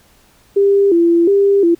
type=tone with vibrato; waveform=sine; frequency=367.6 Hz; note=F#4; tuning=11 cents flat; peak=-8 dBFS; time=0.56-1.75 s; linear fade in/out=10 ms; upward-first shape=square; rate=1.4 Hz; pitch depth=140 cents each way; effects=pink hiss -51 dBFS RMS until 1.79 s